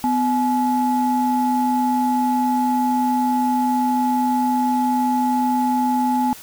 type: tone pair together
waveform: sine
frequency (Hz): 251.2 / 852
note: B3 / G#5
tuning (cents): +30 / +44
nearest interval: octave + major sixth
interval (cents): 2114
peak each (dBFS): -18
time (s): 0.04-6.33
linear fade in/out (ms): 0
effects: tanh soft clip ceiling -10 dBFS + white hiss -40 dBFS RMS until 6.42 s